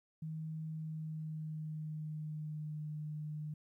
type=tone with pitch glide; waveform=sine; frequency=157.9 to 151.91 Hz; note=D#3 to D#3; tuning=+26 to -41 cents; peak=-39 dBFS; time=0.22-3.54 s; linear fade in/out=5 ms; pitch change=-67 cents; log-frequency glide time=0.66-2.88 s; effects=13-bit